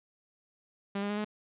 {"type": "tone with pitch steps", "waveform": "sawtooth", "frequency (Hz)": [199.5, 203.3, 207.3, 211.2], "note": ["G3", "G#3", "G#3", "G#3"], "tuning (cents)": [31, -37, -3, 29], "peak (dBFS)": -27, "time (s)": [0.95, 1.246], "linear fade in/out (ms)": 5, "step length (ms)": 74, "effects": ["resampled to 8000 Hz", "11-bit"]}